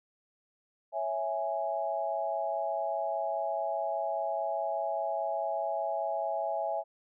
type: chord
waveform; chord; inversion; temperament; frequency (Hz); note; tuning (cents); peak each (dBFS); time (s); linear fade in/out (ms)
sine; C# minor; none; equal; 554.4 / 659.3 / 830.6; C#5 / E5 / G#5; 0 / 0 / 0; -37 / -32 / -34; 0.92-6.84; 50
effects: none